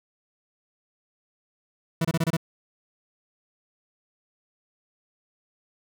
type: tone bursts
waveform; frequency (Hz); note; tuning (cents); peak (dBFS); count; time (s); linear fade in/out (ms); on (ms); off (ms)
40% pulse; 163.9; E3; -10; -20; 6; 2.01-2.368; 5; 38; 26
effects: none